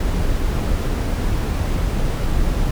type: noise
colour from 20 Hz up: brown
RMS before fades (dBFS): -19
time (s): 0-2.71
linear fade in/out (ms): 5
effects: none